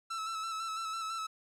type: tone with vibrato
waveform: 45% pulse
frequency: 1318.5 Hz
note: E6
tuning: in tune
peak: -35 dBFS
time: 0.1-1.27 s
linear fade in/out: 10 ms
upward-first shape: square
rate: 6 Hz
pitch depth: 26 cents each way
effects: low-pass 9000 Hz 12 dB/octave + 12-bit